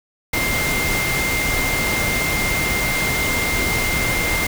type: tone in noise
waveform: sine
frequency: 2100 Hz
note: C7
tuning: 6 cents sharp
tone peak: -21 dBFS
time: 0.33-4.47 s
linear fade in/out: 5 ms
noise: pink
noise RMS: -22 dBFS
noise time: 0.33-4.47 s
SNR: -2 dB
effects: none